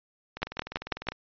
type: two click trains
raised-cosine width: 0.3 ms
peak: -10 / -21 dBFS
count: 5 / 16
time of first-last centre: 0.43-1.087 / 0.37-1.12 s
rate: 6.09 / 20 Hz
effects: resampled to 11025 Hz